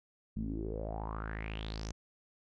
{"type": "tone with low-pass filter sweep", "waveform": "sawtooth", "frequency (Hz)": 54, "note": "A1", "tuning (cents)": -32, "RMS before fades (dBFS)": -39, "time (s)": [0.36, 1.92], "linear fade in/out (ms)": 5, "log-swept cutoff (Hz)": [200, 6500], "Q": 6.7, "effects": []}